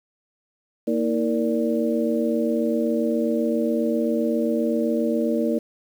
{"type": "harmonic tone with a mistuned harmonic", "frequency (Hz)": 116.54, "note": "A#2", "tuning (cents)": 0, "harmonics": [2, 3, 4, 5], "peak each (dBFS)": [-23, -25, -26, -27], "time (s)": [0.87, 5.59], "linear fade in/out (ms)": 10, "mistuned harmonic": 3, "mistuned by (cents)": -150, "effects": ["8-bit"]}